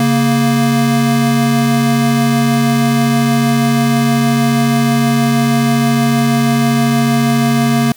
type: tone pair together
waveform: square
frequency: 138.6 / 233.1 Hz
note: C#3 / A#3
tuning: 0 / 0 cents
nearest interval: major sixth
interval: 900 cents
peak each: -16 / -12 dBFS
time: 0-7.92 s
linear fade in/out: 2 ms
effects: white hiss -44 dBFS RMS until 7.96 s